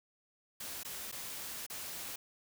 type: noise with dropouts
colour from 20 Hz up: white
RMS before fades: -43 dBFS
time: 0.6-2.16 s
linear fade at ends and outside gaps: 5 ms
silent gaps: 0.833-0.848 / 1.116-1.124 / 1.665-1.699 s
effects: none